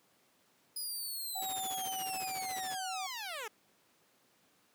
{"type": "linear sweep", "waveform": "10% pulse", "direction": "down", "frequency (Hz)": [5010, 406.5], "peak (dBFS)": -31, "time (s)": [0.76, 3.48], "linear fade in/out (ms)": 5}
{"type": "tone with pitch glide", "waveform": "sine", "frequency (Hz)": [760, 753.9], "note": ["F#5", "F#5"], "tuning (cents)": [46, 32], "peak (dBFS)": -38, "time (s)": [1.35, 3.07], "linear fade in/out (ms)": 10, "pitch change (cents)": -14, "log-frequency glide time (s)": [1.9, 2.73]}
{"type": "noise with tremolo", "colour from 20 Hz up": "pink", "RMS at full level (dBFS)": -44, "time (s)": [1.42, 2.75], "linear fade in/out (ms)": 0, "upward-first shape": "sine", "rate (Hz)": 14, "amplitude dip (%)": 80}
{"effects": ["pink hiss -69 dBFS RMS until 4.74 s", "high-pass 200 Hz 12 dB/octave"]}